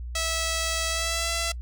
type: tone with pitch glide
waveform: 5% pulse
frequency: 653 to 671 Hz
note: E5 to E5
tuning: -17 to +31 cents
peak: -14 dBFS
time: 0.15-1.52 s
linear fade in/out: 5 ms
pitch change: +48 cents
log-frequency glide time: 0.89-1.31 s
effects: noise-tail reverb RT60 0.1 s tail -24 dB re dry + added 60 Hz sine -32 dBFS peak until 1.61 s